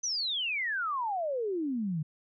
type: exponential sweep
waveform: sine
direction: down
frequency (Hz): 6210 to 146.6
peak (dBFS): -29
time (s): 0.03-2.03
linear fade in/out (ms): 10
effects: none